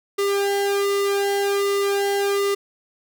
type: tone with flanger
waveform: sawtooth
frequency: 400 Hz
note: G4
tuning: 35 cents sharp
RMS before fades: -21 dBFS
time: 0.18-2.55 s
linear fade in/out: 10 ms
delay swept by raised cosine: 1.2 to 1.71 ms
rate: 1.3 Hz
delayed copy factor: -0.9
effects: none